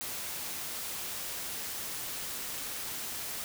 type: noise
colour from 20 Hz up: white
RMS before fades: -38 dBFS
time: 0.01-3.44 s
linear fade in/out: 0 ms
effects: none